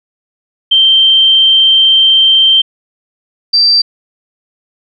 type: tone pair in turn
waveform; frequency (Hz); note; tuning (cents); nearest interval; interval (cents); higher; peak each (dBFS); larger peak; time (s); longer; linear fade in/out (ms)
sine; 3136 / 4684; G7 / D8; 0 / -5; perfect fifth; 695; second; -4 / -5; first; 0.71-2.62 / 3.53-3.82; first; 10
effects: none